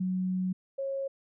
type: tone pair in turn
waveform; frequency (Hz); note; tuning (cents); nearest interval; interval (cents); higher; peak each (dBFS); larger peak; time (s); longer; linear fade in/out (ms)
sine; 185 / 545; F#3 / C#5; 0 / -29; octave + perfect fifth; 1871; second; -27 / -30; first; 0-0.53 / 0.78-1.08; first; 10
effects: none